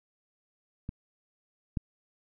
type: clicks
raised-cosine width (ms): 5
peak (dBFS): -23 / -17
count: 2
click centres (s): 0.891 / 1.772
effects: none